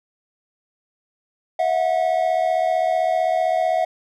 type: tone pair together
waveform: triangle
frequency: 651.4 / 727 Hz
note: E5 / F#5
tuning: -21 / -31 cents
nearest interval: major second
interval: 190 cents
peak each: -18 dBFS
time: 1.59-3.85 s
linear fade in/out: 5 ms
effects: none